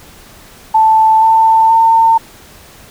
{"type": "tone with pitch steps", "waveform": "sine", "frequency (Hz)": [880, 892.3, 904.7], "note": ["A5", "A5", "A5"], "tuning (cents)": [0, 24, 48], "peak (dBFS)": -5, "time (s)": [0.74, 2.18], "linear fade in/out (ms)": 10, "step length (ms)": 480, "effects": ["pink hiss -39 dBFS RMS until 2.9 s"]}